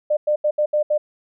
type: tone bursts at uneven times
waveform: sine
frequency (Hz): 600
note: D5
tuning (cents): +37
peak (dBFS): -15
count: 6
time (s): 0.1-0.17 / 0.27-0.36 / 0.44-0.51 / 0.58-0.66 / 0.73-0.83 / 0.9-0.98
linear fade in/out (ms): 10
effects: none